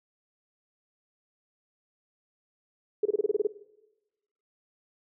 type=tone bursts; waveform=sine; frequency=421 Hz; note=G#4; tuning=24 cents sharp; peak=-20 dBFS; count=9; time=3.03-3.471 s; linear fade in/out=5 ms; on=25 ms; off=27 ms; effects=noise-tail reverb RT60 1.0 s tail -18 dB re dry